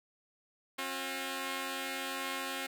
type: tone pair together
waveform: 5% pulse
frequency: 269 / 359.1 Hz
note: C4 / F4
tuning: +48 / +48 cents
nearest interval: perfect fourth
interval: 500 cents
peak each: -26 / -29 dBFS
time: 0.78-2.67 s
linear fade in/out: 10 ms
effects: none